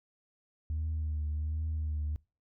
sine tone with vibrato, 77 Hz, D#2, 17 cents flat, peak -29 dBFS, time 0.7-2.16 s, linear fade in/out 0 ms, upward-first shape triangle, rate 1.3 Hz, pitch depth 51 cents each way, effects noise-tail reverb RT60 0.3 s tail -24 dB re dry + tanh soft clip ceiling -28 dBFS

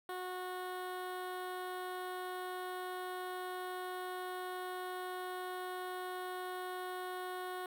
15% pulse tone with notch filter, 365.9 Hz, F#4, 19 cents flat, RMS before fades -42 dBFS, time 0.09-7.66 s, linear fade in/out 2 ms, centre 6200 Hz, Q 0.88, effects none

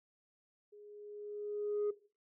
sine tone with level ramp, 415.3 Hz, G#4, in tune, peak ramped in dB -54 to -28 dBFS, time 0.72-1.91 s, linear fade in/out 10 ms, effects noise-tail reverb RT60 0.4 s tail -18 dB re dry + tanh soft clip ceiling -29 dBFS

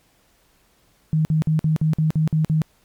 sine tone bursts, 156.6 Hz, D#3, 11 cents sharp, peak -15 dBFS, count 9, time 1.13-2.618 s, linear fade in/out 0 ms, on 120 ms, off 51 ms, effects pink hiss -60 dBFS RMS until 2.84 s + MP3 96 kbps

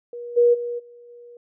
sine tone with level steps, 479.1 Hz, A#4, 47 cents sharp, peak -31 / -12 / -25 / -43 / -41 dBFS, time 0.13-1.37 s, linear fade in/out 2 ms, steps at 0.36 / 0.53 / 0.78 / 1.08 s, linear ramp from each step 20 ms, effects none

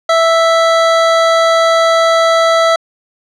25% pulse tone, 659.3 Hz, E5, in tune, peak -4 dBFS, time 0.09-2.76 s, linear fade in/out 5 ms, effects low-pass 5000 Hz 12 dB/octave

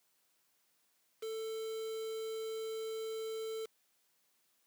triangle tone with quantisation, 443.6 Hz, A4, 14 cents sharp, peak -36 dBFS, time 1.22-3.66 s, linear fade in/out 10 ms, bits 8, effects white hiss -75 dBFS RMS until 4.66 s + high-pass 150 Hz 12 dB/octave

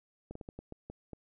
slowing click train, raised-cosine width 2 ms, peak -30 dBFS, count 8, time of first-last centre 0.31-1.133 s, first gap 44 ms, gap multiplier 1.32, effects none

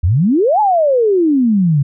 sine exponential two-way sweep, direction up then down, 76 to 875 to 134.3 Hz, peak -9 dBFS, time 0.03-1.83 s, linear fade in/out 10 ms, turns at 0.6 s, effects none

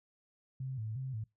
sine tone with vibrato, 120 Hz, B2, 49 cents flat, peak -36 dBFS, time 0.6-1.24 s, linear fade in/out 5 ms, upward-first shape square, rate 2.8 Hz, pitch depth 160 cents each way, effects noise-tail reverb RT60 0.2 s tail -24 dB re dry

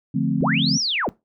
sine chord, D minor seventh, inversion none, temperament equal, 146.83 / 174.61 / 220 / 261.6 Hz, D3 / F3 / A3 / C4, 0 / 0 / 0 / 0 cents, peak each -24 dBFS, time 0.14-0.78 s, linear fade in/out 10 ms
sine linear two-way sweep, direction up then down, 125.2 to 5920 to 125.2 Hz, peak -20 dBFS, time 0.41-1.09 s, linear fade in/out 0 ms, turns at 0.78 s
effects noise-tail reverb RT60 0.2 s tail -20 dB re dry

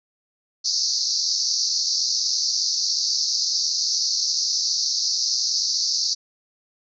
pink band-pass noise, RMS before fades -23 dBFS, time 0.64-6.15 s, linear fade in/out 20 ms, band 4300 to 6100 Hz, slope 96 dB/octave, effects none

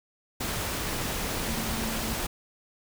sine tone in noise, 223 Hz, A3, 23 cents sharp, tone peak -35 dBFS, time 1.45-2.15 s, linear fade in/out 10 ms, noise pink, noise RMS -31 dBFS, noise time 0.4-2.27 s, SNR -7 dB, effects none

